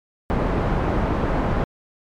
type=low-pass noise; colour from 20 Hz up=pink; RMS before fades=-21 dBFS; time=0.3-1.64 s; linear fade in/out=0 ms; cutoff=1100 Hz; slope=12 dB/octave; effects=MP3 96 kbps